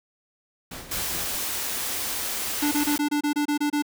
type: noise with tremolo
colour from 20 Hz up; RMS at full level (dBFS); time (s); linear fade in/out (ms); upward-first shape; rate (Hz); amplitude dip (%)
pink; -36; 0.71-1.36; 5; sine; 4.7; 60
type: band-stop noise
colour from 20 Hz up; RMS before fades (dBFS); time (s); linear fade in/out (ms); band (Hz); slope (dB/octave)
white; -29; 0.91-2.98; 5; 120 to 180; 96
type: tone bursts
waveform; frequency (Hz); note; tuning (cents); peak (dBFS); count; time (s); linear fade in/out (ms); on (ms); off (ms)
square; 293.7; D4; 0; -22; 10; 2.62-3.824; 10; 97; 26
effects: none